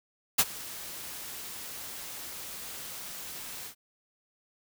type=noise with ADSR envelope; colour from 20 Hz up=white; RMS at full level=-20 dBFS; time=0.38-3.75 s; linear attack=13 ms; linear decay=47 ms; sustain=-21 dB; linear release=90 ms; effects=none